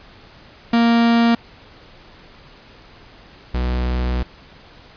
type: tone pair in turn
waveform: 45% pulse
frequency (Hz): 233.1 / 61.74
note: A#3 / B1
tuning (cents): 0 / 0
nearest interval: octave + major seventh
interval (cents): 2300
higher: first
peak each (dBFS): -12 / -18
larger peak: first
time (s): 0.73-1.35 / 3.54-4.23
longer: second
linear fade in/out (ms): 5
effects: pink hiss -45 dBFS RMS until 4.96 s + resampled to 11025 Hz